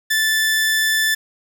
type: tone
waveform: sawtooth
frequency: 1756 Hz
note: A6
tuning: 4 cents flat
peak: -12 dBFS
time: 0.1-1.15 s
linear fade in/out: 10 ms
effects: 7-bit